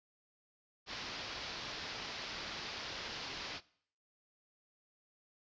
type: low-pass noise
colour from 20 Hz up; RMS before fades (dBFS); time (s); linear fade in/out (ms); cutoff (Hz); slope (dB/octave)
white; -44; 0.86-3.61; 50; 5300; 48
effects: noise-tail reverb RT60 0.6 s tail -21 dB re dry + resampled to 16000 Hz